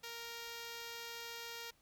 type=tone; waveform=5% pulse; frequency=466.2 Hz; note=A#4; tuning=in tune; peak=-33 dBFS; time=0.03-1.71 s; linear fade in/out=10 ms; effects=pink hiss -71 dBFS RMS until 1.81 s